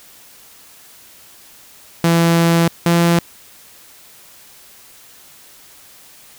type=tone pair in turn; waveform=sawtooth; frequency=167.8 / 170.24 Hz; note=E3 / F3; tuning=+31 / -44 cents; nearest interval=unison; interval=25 cents; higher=second; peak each=-7 dBFS; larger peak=neither; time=2.04-2.68 / 2.86-3.19 s; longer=first; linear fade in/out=2 ms; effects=white hiss -44 dBFS RMS until 6.38 s

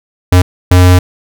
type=tone bursts at uneven times; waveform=square; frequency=90.3 Hz; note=F#2; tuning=42 cents flat; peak=-3 dBFS; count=2; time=0.32-0.42 / 0.71-0.99 s; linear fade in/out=5 ms; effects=none

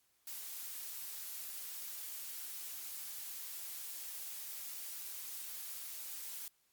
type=noise; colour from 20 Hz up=blue; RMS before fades=-45 dBFS; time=0.27-6.48 s; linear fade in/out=2 ms; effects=white hiss -75 dBFS RMS until 6.72 s + Opus 48 kbps

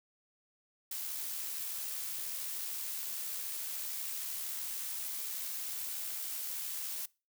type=noise with amplitude modulation; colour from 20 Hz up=blue; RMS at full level=-38 dBFS; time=0.91-7.06 s; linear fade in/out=5 ms; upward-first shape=sine; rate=73.2 Hz; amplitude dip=25%; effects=noise-tail reverb RT60 0.3 s tail -23 dB re dry

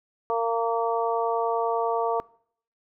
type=harmonic tone; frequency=230 Hz; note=A#3; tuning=23 cents flat; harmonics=2 / 3 / 4 / 5; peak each=-26 / -28 / -29 / -30 dBFS; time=0.3-2.2 s; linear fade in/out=0 ms; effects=noise-tail reverb RT60 0.6 s tail -23 dB re dry

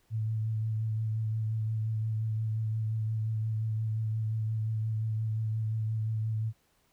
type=tone with vibrato; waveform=sine; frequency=110 Hz; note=A2; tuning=in tune; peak=-28 dBFS; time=0.1-6.53 s; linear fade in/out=50 ms; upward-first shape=sine; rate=5.7 Hz; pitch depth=21 cents each way; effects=pink hiss -70 dBFS RMS until 6.92 s

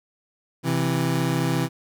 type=tone pair together; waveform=25% pulse; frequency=131.5 / 165.68 Hz; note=C3 / E3; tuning=+9 / +9 cents; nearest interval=major third; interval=400 cents; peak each=-20 dBFS; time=0.63-1.69 s; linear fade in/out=50 ms; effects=none

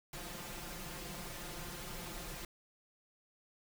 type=noise with comb filter; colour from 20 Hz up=pink; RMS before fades=-45 dBFS; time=0.13-2.45 s; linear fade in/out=2 ms; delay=5.7 ms; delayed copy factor=+1; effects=none

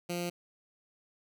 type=tone with notch filter; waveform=10% pulse; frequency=174.61 Hz; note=F3; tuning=in tune; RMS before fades=-35 dBFS; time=0.09-0.3 s; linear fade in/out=10 ms; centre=1000 Hz; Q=0.99; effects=none

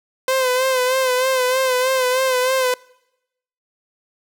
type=tone with vibrato; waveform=sawtooth; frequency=514 Hz; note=C5; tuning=31 cents flat; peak=-12 dBFS; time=0.28-2.74 s; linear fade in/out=2 ms; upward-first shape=sine; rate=3.2 Hz; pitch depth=47 cents each way; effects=noise-tail reverb RT60 0.9 s tail -25 dB re dry

